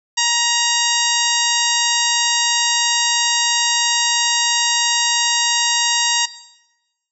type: harmonic tone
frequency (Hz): 943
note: A#5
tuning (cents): +20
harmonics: 1 / 2 / 3 / 4 / 5 / 6 / 7 / 8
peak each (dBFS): -23 / -23 / -23 / -23 / -23 / -23 / -23 / -23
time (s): 0.17-6.26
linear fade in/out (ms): 10
effects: noise-tail reverb RT60 1.0 s tail -18 dB re dry